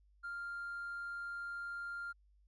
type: tone with hard clipping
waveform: triangle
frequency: 1396.9 Hz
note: F6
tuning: in tune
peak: -40 dBFS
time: 0.23-2.13 s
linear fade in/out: 20 ms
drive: 2 dB
effects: added 50 Hz sine -65 dBFS peak until 2.47 s + resampled to 24000 Hz